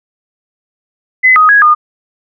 sine tone with pitch steps, 2027 / 1252 / 1660 / 1219 Hz, B6 / D#6 / G#6 / D#6, +45 / +10 / -1 / -36 cents, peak -3 dBFS, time 1.23-1.75 s, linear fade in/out 20 ms, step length 130 ms, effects none

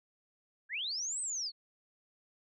sine linear two-way sweep, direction up then down, 1549 to 8310 to 4200 Hz, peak -34 dBFS, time 0.69-1.52 s, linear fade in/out 50 ms, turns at 1.21 s, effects none

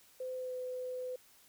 sine tone with pitch glide, 512 to 505.2 Hz, C5 to B4, -38 to +39 cents, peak -37 dBFS, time 0.2-1.16 s, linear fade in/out 5 ms, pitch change -23 cents, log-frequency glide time 0.34-0.55 s, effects white hiss -63 dBFS RMS until 1.48 s

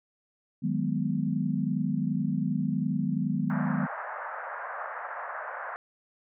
sine chord, G# minor seventh, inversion second, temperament equal, 155.56 / 185 / 207.7 / 246.9 Hz, D#3 / F#3 / G#3 / B3, 0 / 0 / 0 / 0 cents, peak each -31 dBFS, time 0.62-3.87 s, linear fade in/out 20 ms
white band-pass noise, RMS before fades -37 dBFS, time 3.5-5.76 s, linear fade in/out 0 ms, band 550 to 1700 Hz, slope 48 dB/octave
effects none

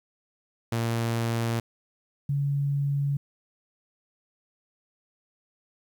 sawtooth / sine tone pair in turn, 115.7 / 141.3 Hz, A#2 / C#3, -13 / +34 cents, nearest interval minor third, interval 347 cents, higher second, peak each -21 / -23 dBFS, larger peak first, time 0.72-1.6 / 2.29-3.17 s, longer neither, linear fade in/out 5 ms, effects 10-bit

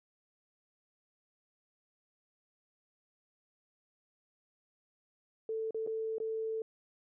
sine tone with dropouts, 443.4 Hz, A4, 13 cents sharp, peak -33 dBFS, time 5.49-6.62 s, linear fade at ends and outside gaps 2 ms, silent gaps 5.708-5.745 / 5.865-5.873 / 6.183-6.201 s, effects none

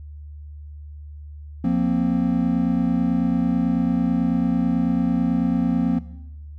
triangle chord, F suspended fourth, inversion none, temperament just, 174.61 / 232.8 / 261.9 Hz, F3 / Bb3 / C4, 0 / -2 / +2 cents, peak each -20 dBFS, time 1.64-5.99 s, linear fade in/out 5 ms, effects noise-tail reverb RT60 0.9 s tail -17 dB re dry + added 74 Hz sine -35 dBFS peak until 6.58 s

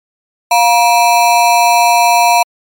square ring-modulated tone, 829 Hz, G#5, 3 cents flat, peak -4 dBFS, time 0.51-2.43 s, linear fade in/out 5 ms, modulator 125 Hz, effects MP3 64 kbps

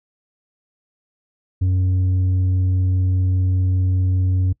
triangle tone with tanh clipping, 92.5 Hz, F#2, in tune, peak -16 dBFS, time 1.61-4.53 s, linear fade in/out 10 ms, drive 9 dB, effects noise-tail reverb RT60 0.1 s tail -22 dB re dry

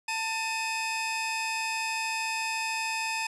sawtooth tone pair together, 893.8 / 2528 Hz, A5 / D#7, +27 / +27 cents, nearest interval octave + tritone, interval 1800 cents, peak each -28 dBFS, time 0.08-3.27 s, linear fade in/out 5 ms, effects resampled to 22050 Hz

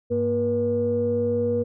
sine tone cluster, 100.9 / 236.6 / 480.7 Hz, G#2 / A#3 / B4, -49 / +26 / -47 cents, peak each -29 / -27 / -21 dBFS, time 0.1-1.64 s, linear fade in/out 20 ms, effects tanh soft clip ceiling -12 dBFS

